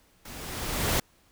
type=noise with level ramp; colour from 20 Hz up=pink; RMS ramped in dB=-43 to -24 dBFS; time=0.25-1 s; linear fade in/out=5 ms; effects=pink hiss -63 dBFS RMS until 1.31 s